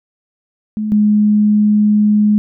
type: tone pair in turn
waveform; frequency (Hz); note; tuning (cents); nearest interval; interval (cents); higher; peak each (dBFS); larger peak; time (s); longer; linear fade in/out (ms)
sine; 213.7 / 209.9; G#3 / G#3; +50 / +19; unison; 31; first; -16 / -8; second; 0.77-0.92 / 0.92-2.38; second; 0
effects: none